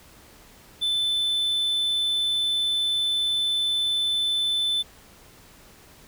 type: tone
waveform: triangle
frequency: 3520 Hz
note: A7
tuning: in tune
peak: -20 dBFS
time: 0.81-4.83 s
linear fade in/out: 20 ms
effects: pink hiss -51 dBFS RMS until 6.07 s